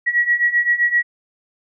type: beating tone pair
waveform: sine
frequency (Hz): 1915 / 1922.7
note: A#6 / B6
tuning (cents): +46 / -47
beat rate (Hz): 7.7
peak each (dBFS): -19 / -16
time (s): 0.06-1.03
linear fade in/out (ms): 20
effects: none